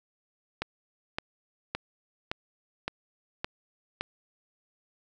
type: click train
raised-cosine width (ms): 0.3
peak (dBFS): -14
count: 7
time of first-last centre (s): 0.62-4.01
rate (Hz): 1.77
effects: none